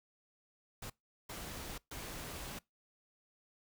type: noise bursts at uneven times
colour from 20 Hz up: pink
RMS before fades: -45 dBFS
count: 3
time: 0.82-0.9 / 1.29-1.78 / 1.91-2.59 s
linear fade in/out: 5 ms
effects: noise-tail reverb RT60 0.2 s tail -24 dB re dry